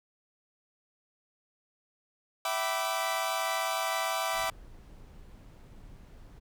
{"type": "chord", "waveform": "sawtooth", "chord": "E minor seventh", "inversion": "none", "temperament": "equal with one note detuned", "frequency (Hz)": [659.3, 766.1, 987.8, 1174.7], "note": ["E5", "G5", "B5", "D6"], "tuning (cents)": [0, -40, 0, 0], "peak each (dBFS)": [-30, -31, -32, -31], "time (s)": [2.45, 4.5], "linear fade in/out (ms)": 2}
{"type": "noise", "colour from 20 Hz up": "brown", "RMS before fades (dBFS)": -50, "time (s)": [4.33, 6.4], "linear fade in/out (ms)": 20}
{"effects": []}